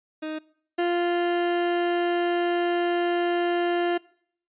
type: tone pair in turn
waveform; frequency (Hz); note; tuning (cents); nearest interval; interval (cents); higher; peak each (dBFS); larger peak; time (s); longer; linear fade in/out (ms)
30% pulse; 311.1 / 348.3; D#4 / F4; 0 / -5; major second; 195; second; -27 / -19; second; 0.22-0.39 / 0.78-3.98; second; 10
effects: noise-tail reverb RT60 0.6 s tail -23 dB re dry + resampled to 8000 Hz